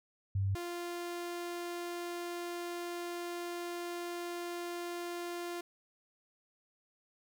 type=tone pair in turn; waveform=sine / sawtooth; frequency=97.6 / 347.8 Hz; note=G2 / F4; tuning=-7 / -7 cents; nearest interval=octave + minor seventh; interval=2200 cents; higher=second; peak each=-29 / -34 dBFS; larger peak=first; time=0.35-0.55 / 0.55-5.61 s; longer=second; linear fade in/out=5 ms; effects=none